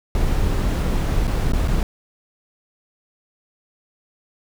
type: noise with dropouts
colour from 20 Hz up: brown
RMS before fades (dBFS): -19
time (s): 0.15-1.83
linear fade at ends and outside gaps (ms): 1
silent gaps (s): 1.271-1.276 / 1.521-1.534 / 1.676-1.681
effects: none